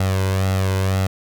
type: tone with flanger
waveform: sawtooth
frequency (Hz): 95.4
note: G2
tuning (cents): -47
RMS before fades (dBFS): -19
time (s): 0-1.07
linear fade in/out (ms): 5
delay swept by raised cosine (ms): 1.5 to 2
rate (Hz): 2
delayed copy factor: +0.6
effects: none